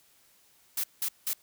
blue noise bursts, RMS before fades -30 dBFS, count 3, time 0.77-1.334 s, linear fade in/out 5 ms, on 68 ms, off 180 ms, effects white hiss -63 dBFS RMS until 1.42 s

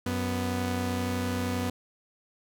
sawtooth tone pair together, 92.6 / 247.2 Hz, F#2 / B3, +2 / +2 cents, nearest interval octave + perfect fourth, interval 1700 cents, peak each -27 / -26 dBFS, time 0.06-1.7 s, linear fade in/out 5 ms, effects none

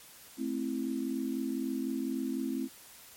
sine chord, A minor, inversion none, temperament just, 220 / 264 / 330 Hz, A3 / C4 / E4, 0 / +16 / +2 cents, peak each -37 / -33 / -37 dBFS, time 0.37-2.69 s, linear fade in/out 50 ms, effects white hiss -53 dBFS RMS until 3.16 s + MP3 64 kbps

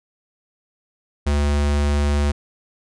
square tone, 72.5 Hz, D2, 22 cents flat, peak -17 dBFS, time 1.26-2.32 s, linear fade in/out 10 ms, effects resampled to 22050 Hz

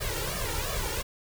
pink noise with flanger, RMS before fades -31 dBFS, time 0-1.03 s, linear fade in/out 20 ms, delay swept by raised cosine 1.7 to 2.21 ms, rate 2.8 Hz, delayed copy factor +0.9, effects none

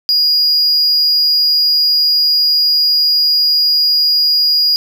triangle tone, 4874 Hz, D#8, 37 cents flat, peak -8 dBFS, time 0.09-4.76 s, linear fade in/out 0 ms, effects none

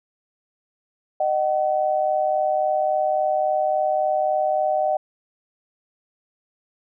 sine tone pair together, 614 / 757.6 Hz, D#5 / F#5, -23 / +41 cents, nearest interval major third, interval 364 cents, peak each -21 dBFS, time 1.2-4.97 s, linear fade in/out 5 ms, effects none

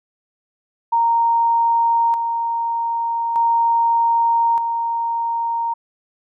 sine tone with tremolo, 928 Hz, A#5, 8 cents flat, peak -13 dBFS, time 0.92-5.74 s, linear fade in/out 10 ms, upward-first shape square, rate 0.41 Hz, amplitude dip 45%, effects none

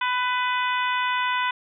harmonic tone, 498.6 Hz, B4, 16 cents sharp, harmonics 2 / 3 / 4 / 5 / 6 / 7, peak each -24 / -28 / -30 / -32 / -34 / -35 dBFS, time 0.01-1.51 s, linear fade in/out 5 ms, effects none

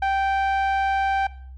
sawtooth tone with low-pass filter, 781 Hz, G5, 7 cents flat, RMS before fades -22 dBFS, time 0.02-1.27 s, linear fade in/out 5 ms, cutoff 1800 Hz, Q 0.69, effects noise-tail reverb RT60 0.5 s tail -18 dB re dry + added 65 Hz sine -37 dBFS peak until 1.57 s

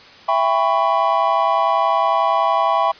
triangle chord, C# half-diminished seventh, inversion first, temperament just, 665.2 / 798.3 / 997.9 / 1108.7 Hz, E5 / G5 / B5 / C#6, +16 / +31 / +18 / 0 cents, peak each -18 dBFS, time 0.28-2.92 s, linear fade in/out 10 ms, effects white hiss -43 dBFS RMS until 2.99 s + resampled to 11025 Hz

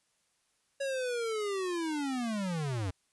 square linear sweep, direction down, 558 to 87.1 Hz, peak -32 dBFS, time 0.8-2.91 s, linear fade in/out 10 ms, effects white hiss -74 dBFS RMS until 3.12 s + resampled to 24000 Hz

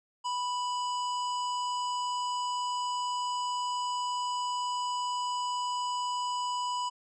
harmonic tone, 987.8 Hz, B5, in tune, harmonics 1 / 3 / 5 / 7 / 8, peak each -30 / -40 / -44 / -47 / -48 dBFS, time 0.24-6.9 s, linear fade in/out 20 ms, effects none

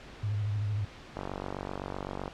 sine tone with vibrato, 103.83 Hz, G#2, in tune, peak -28 dBFS, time 0.23-0.85 s, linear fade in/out 5 ms, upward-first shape sine, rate 13 Hz, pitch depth 55 cents each way
click train, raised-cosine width 1 ms, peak -21 dBFS, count 54, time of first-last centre 1.17-2.279 s, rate 47.8 Hz
effects pink hiss -48 dBFS RMS until 2.33 s + low-pass 4000 Hz 12 dB/octave

